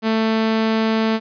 sawtooth tone, 221.7 Hz, A3, 13 cents sharp, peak -12 dBFS, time 0.02-1.2 s, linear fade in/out 50 ms, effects resampled to 11025 Hz + 9-bit

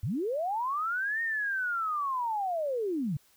sine linear two-way sweep, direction up then down, 79 to 1858 to 127.9 Hz, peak -28 dBFS, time 0.03-3.17 s, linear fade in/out 5 ms, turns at 1.22 s, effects white hiss -64 dBFS RMS until 3.36 s

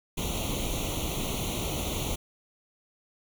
pink noise with comb filter, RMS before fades -31 dBFS, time 0.17-2.16 s, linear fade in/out 10 ms, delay 0.3 ms, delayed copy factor +1, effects none

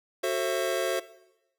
square chord, F# half-diminished seventh, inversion none, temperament just, 370 / 444 / 532.8 / 666 Hz, F#4 / A4 / C5 / E5, 0 / +16 / +31 / +18 cents, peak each -31 / -34 / -31 / -33 dBFS, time 0.23-1 s, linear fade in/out 10 ms, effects noise-tail reverb RT60 0.9 s tail -17 dB re dry

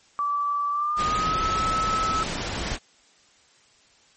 sine tone with pitch glide, 1158 to 1299.8 Hz, D6 to E6, -25 to -25 cents, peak -22 dBFS, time 0.19-2.23 s, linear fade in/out 0 ms, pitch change +200 cents, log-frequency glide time 0.71-1.4 s
pink noise, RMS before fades -29 dBFS, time 0.96-2.79 s, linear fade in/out 50 ms
effects white hiss -58 dBFS RMS until 4.16 s + MP3 32 kbps

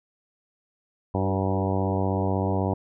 harmonic tone with a mistuned harmonic, 96.1 Hz, G2, 34 cents flat, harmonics 1 / 2 / 3 / 4 / 5 / 6 / 7 / 8 / 9 / 10, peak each -26 / -29 / -31 / -32 / -33 / -34 / -34 / -35 / -36 / -36 dBFS, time 1.14-2.74 s, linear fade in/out 5 ms, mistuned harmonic 4, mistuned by -15 cents, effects none

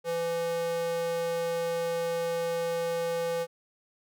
square tone with high-pass filter, 168.1 Hz, E3, 34 cents sharp, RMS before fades -30 dBFS, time 0.04-3.47 s, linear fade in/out 50 ms, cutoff 420 Hz, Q 8, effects none

